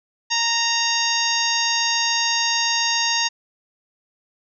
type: harmonic tone with a mistuned harmonic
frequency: 927 Hz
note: A#5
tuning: 10 cents flat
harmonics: 1 / 2 / 3 / 4 / 5 / 6 / 7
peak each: -26 / -26 / -26 / -26 / -26 / -26 / -26 dBFS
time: 0.3-3.29 s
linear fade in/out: 20 ms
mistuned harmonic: 5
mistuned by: +45 cents
effects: none